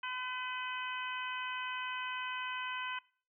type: harmonic tone with a mistuned harmonic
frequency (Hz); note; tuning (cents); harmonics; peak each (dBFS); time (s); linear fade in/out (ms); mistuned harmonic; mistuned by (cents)
507; B4; +45; 2 / 3 / 4 / 5 / 6; -41 / -42 / -47 / -43 / -45; 0.03-2.99; 5; 4; -18
effects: noise-tail reverb RT60 0.4 s tail -20 dB re dry